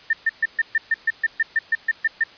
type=tone bursts; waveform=sine; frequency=1800 Hz; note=A6; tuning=39 cents sharp; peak=-15 dBFS; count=14; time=0.1-2.238 s; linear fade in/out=5 ms; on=32 ms; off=130 ms; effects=white hiss -46 dBFS RMS until 2.37 s + resampled to 11025 Hz